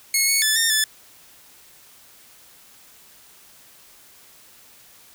10% pulse tone with pitch steps, 2182 / 2213 / 1742 / 1822 / 1741 Hz, C#7 / C#7 / A6 / A#6 / A6, -28 / -3 / -18 / -40 / -19 cents, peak -8 dBFS, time 0.14-0.84 s, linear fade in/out 2 ms, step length 140 ms, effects white hiss -50 dBFS RMS until 5.14 s

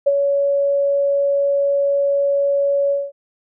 sine tone with ADSR envelope, 562 Hz, C#5, 24 cents sharp, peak -9 dBFS, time 0.06-3.12 s, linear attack 13 ms, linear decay 35 ms, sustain -5 dB, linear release 210 ms, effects none

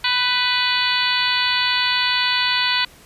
harmonic tone with a mistuned harmonic, 494.7 Hz, B4, 3 cents sharp, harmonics 2 / 3 / 4 / 5 / 6 / 7 / 8 / 9, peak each -25 / -25 / -25 / -25 / -25 / -25 / -25 / -25 dBFS, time 0.04-2.85 s, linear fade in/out 5 ms, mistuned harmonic 3, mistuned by +16 cents, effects pink hiss -47 dBFS RMS until 3.05 s + resampled to 32000 Hz

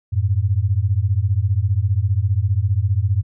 sine beating tone pair, 91.4 / 106.4 Hz, F#2 / G#2, -21 / +42 cents, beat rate 15 Hz, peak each -18 dBFS, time 0.12-3.23 s, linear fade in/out 20 ms, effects none

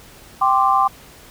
sine chord, G suspended fourth, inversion none, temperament just, 784 / 1045.3 / 1176 Hz, G5 / C6 / D6, 0 / -2 / +2 cents, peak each -17 dBFS, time 0.41-0.88 s, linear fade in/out 10 ms, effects pink hiss -44 dBFS RMS until 1.3 s

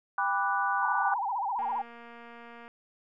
sine chord, G major seventh, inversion none, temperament equal with one note detuned, 795.4 / 987.8 / 1174.7 / 1480 Hz, G5 / B5 / D6 / F#6, +25 / 0 / 0 / 0 cents, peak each -31 dBFS, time 0.18-1.14 s, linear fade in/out 2 ms
sine tone with vibrato, 880 Hz, A5, in tune, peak -28 dBFS, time 0.82-1.82 s, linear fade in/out 5 ms, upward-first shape sine, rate 15 Hz, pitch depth 220 cents each way
click train, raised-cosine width 0.5 ms, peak -34 dBFS, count 257, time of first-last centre 1.59-2.679 s, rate 235 Hz
effects none

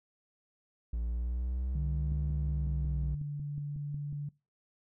triangle linear two-way sweep, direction up then down, 56.7 to 69.8 to 60.9 Hz, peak -29 dBFS, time 0.93-3.15 s, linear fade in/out 5 ms, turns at 2.3 s
sine tone with pitch glide, 149.1 to 145.02 Hz, D3 to D3, +27 to -22 cents, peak -34 dBFS, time 1.75-4.29 s, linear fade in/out 5 ms, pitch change -49 cents, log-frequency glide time 2.5-3.39 s
click train, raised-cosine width 5 ms, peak -33 dBFS, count 12, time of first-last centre 2.12-4.127 s, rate 5.48 Hz
effects noise-tail reverb RT60 0.3 s tail -24 dB re dry

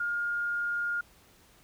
sine tone, 1417 Hz, F6, 25 cents sharp, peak -28 dBFS, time 0-1.01 s, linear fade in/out 5 ms, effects pink hiss -60 dBFS RMS until 1.63 s

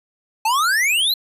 square exponential sweep, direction up, 849 to 4186 Hz, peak -16 dBFS, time 0.45-1.14 s, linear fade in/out 5 ms, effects resampled to 32000 Hz

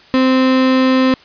35% pulse tone, 260 Hz, C4, 11 cents flat, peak -8 dBFS, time 0.14-1.14 s, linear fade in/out 0 ms, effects white hiss -44 dBFS RMS until 1.24 s + resampled to 11025 Hz

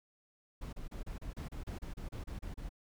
brown noise bursts, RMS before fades -42 dBFS, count 14, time 0.61-2.693 s, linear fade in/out 10 ms, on 120 ms, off 31 ms, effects none

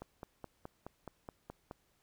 click train, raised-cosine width 1 ms, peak -30 dBFS, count 9, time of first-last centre 0.02-1.711 s, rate 4.73 Hz, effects pink hiss -74 dBFS RMS until 2.02 s

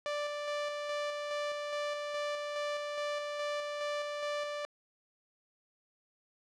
sawtooth tone with tremolo, 587.3 Hz, D5, in tune, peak -29 dBFS, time 0.06-4.65 s, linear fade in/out 0 ms, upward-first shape square, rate 2.4 Hz, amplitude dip 30%, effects low-pass 5000 Hz 12 dB/octave

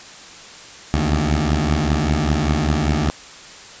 15% pulse beating tone pair, 72.7 / 77.8 Hz, D2 / D#2, -17 / 0 cents, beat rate 5.1 Hz, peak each -13 dBFS, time 0.94-3.1 s, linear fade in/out 0 ms, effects white hiss -39 dBFS RMS until 3.8 s + resampled to 16000 Hz

